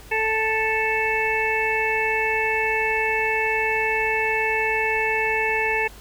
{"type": "harmonic tone", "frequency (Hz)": 440, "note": "A4", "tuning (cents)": 0, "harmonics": [1, 2, 4, 5, 6], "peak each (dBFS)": [-26, -26, -26, -26, -26], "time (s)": [0.11, 5.88], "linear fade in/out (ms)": 10, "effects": ["added 50 Hz sine -44 dBFS peak until 6 s", "pink hiss -46 dBFS RMS until 6 s"]}